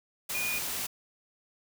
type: tone in noise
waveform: sine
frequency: 2450 Hz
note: D#7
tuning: 27 cents flat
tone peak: -31 dBFS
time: 0.34-0.59 s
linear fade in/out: 10 ms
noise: white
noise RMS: -34 dBFS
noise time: 0.29-0.87 s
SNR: 0 dB
effects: none